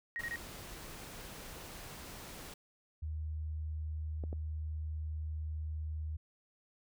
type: tone bursts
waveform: sine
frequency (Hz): 1881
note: A#6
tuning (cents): +15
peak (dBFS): -36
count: 3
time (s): 0.16-0.358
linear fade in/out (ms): 0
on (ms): 48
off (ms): 27
type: noise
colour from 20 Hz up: pink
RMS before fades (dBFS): -48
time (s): 0.19-2.54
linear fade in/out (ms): 5
type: tone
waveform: sine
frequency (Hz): 77.6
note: D#2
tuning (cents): -4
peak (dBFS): -36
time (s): 3.02-6.17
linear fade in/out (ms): 10
type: clicks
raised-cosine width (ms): 2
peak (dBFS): -30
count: 2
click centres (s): 4.238 / 4.329
effects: none